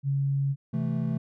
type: tone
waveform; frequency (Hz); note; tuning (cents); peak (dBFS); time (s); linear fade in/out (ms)
sine; 138.59; C#3; 0; -23; 0.03-0.56; 50
type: chord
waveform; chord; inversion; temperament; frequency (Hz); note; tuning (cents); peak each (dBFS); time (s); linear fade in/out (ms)
triangle; A minor; first; equal; 130.81 / 164.81 / 220; C3 / E3 / A3; 0 / 0 / 0; -28; 0.73-1.18; 10
effects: none